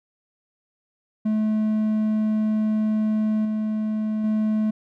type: tone with level steps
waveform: triangle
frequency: 215.7 Hz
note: A3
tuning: 34 cents flat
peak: -17 / -20 / -17 dBFS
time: 1.25-4.71 s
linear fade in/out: 10 ms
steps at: 3.45 / 4.24 s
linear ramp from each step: 2 ms
effects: none